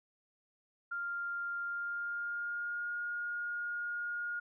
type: tone with pitch glide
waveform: sine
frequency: 1396.9 to 1427.1 Hz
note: F6 to F6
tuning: 0 to +37 cents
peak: -35 dBFS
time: 0.91-4.4 s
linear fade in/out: 10 ms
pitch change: +37 cents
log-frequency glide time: 1.64-2.94 s
effects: none